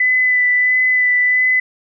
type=tone with vibrato; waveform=sine; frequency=2000 Hz; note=B6; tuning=21 cents sharp; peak=-11 dBFS; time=0-1.6 s; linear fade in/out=5 ms; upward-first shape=sine; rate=1.5 Hz; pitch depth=14 cents each way; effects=none